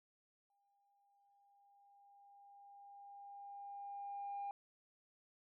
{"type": "tone with exponential growth", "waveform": "sine", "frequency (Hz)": 804, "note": "G5", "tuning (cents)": 44, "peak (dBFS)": -39, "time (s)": [0.5, 4.51], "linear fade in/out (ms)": 1, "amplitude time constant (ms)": 870, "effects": ["tanh soft clip ceiling -38 dBFS"]}